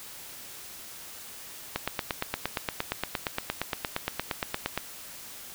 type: click train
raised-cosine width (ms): 0.3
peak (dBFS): -11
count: 27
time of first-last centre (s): 1.76-4.776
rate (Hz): 8.62
effects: white hiss -44 dBFS RMS until 5.54 s